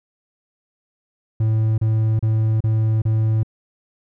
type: tone bursts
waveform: triangle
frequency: 110.1 Hz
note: A2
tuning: 2 cents sharp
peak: -13 dBFS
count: 5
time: 1.4-3.432 s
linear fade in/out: 5 ms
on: 380 ms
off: 33 ms
effects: none